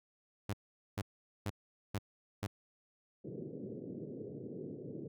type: tone bursts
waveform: sawtooth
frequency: 101 Hz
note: G#2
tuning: 48 cents flat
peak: -31 dBFS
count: 5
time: 0.49-2.47 s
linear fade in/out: 5 ms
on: 44 ms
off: 440 ms
type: band-pass noise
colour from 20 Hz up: white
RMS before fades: -45 dBFS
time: 3.24-5.08 s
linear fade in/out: 5 ms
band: 110 to 470 Hz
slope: 48 dB/octave
effects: none